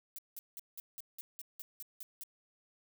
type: noise bursts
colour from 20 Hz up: violet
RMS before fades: -45 dBFS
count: 11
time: 0.16-2.235 s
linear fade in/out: 0 ms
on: 25 ms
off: 180 ms
effects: none